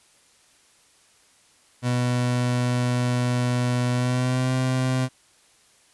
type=tone with pitch glide; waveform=30% pulse; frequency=123.47 to 129.01 Hz; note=B2 to C3; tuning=0 to -24 cents; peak=-18 dBFS; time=1.82-5.09 s; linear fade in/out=50 ms; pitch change=+76 cents; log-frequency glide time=3.92-4.5 s; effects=white hiss -58 dBFS RMS until 5.93 s + resampled to 24000 Hz